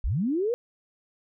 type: linear sweep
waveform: sine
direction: up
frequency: 33.28 to 497.9 Hz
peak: -23 dBFS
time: 0.04-0.54 s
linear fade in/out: 0 ms
effects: none